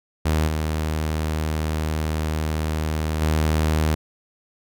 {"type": "tone with level steps", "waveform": "sawtooth", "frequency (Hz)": 77.9, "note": "D#2", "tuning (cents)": 3, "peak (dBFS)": [-14, -18, -14], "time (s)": [0.25, 3.95], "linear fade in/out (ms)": 10, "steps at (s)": [0.47, 3.21], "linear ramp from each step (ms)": 10, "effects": []}